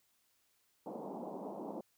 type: band-pass noise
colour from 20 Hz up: pink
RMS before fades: -44 dBFS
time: 0.86-1.81 s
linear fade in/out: 5 ms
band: 190 to 940 Hz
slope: 48 dB/octave
effects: white hiss -75 dBFS RMS until 1.97 s